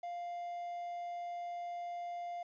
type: tone with quantisation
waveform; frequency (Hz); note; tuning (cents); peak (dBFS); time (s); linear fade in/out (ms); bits
triangle; 698.5; F5; 0; -37; 0.03-2.43; 5; 11
effects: resampled to 16000 Hz